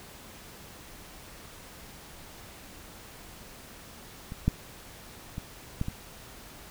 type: clicks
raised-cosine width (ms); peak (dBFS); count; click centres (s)
5; -25 / -10 / -22 / -16 / -20; 5; 4.321 / 4.48 / 5.381 / 5.814 / 5.884
effects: pink hiss -48 dBFS RMS until 6.7 s